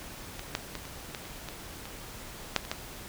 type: clicks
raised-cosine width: 0.2 ms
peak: -21 / -11 / -19 / -27 / -18 / -26 / -21 / -24 / -6 / -24 / -13 dBFS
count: 11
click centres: 0.394 / 0.551 / 0.753 / 0.853 / 1.148 / 1.254 / 1.487 / 1.855 / 2.563 / 2.651 / 2.715 s
effects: pink hiss -44 dBFS RMS until 3.08 s